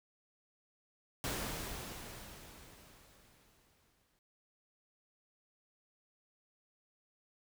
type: noise with exponential decay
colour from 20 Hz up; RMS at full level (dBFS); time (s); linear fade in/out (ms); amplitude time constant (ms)
pink; -37; 1.24-4.19; 1; 640
effects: none